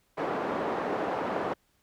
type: band-pass noise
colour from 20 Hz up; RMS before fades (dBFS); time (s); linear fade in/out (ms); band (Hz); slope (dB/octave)
pink; -31; 0.17-1.54; 10; 360 to 1000; 12
effects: pink hiss -70 dBFS RMS until 1.82 s